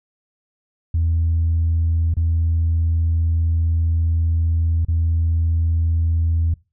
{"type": "tone with dropouts", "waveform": "sine", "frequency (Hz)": 82.41, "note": "E2", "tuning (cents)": 0, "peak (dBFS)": -14, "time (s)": [0.94, 6.54], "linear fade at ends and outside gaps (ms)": 5, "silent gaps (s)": [[2.14, 2.168], [4.849, 4.884]], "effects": ["noise-tail reverb RT60 0.3 s tail -24 dB re dry", "tanh soft clip ceiling -12 dBFS"]}